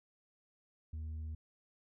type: tone with tanh clipping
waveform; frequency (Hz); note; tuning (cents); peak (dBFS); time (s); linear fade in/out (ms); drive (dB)
sine; 78.7; D#2; +20; -40; 0.93-1.35; 5; 3
effects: none